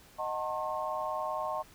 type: chord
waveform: sine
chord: D# diminished seventh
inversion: none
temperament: just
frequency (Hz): 622.3 / 746.7 / 896 / 1075.3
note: D#5 / F#5 / A5 / C6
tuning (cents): 0 / +16 / +31 / +47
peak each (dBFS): -36 / -39 / -38 / -36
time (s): 0.18-1.63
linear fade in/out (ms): 20
effects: pink hiss -57 dBFS RMS until 1.74 s